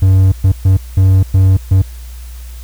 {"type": "tone bursts at uneven times", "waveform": "triangle", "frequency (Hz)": 94.9, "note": "F#2", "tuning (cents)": 44, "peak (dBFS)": -3, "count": 6, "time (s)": [[0.02, 0.32], [0.44, 0.52], [0.65, 0.77], [0.97, 1.23], [1.34, 1.57], [1.71, 1.82]], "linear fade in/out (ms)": 5, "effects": ["added 60 Hz sine -26 dBFS peak until 2.63 s", "white hiss -41 dBFS RMS until 2.63 s"]}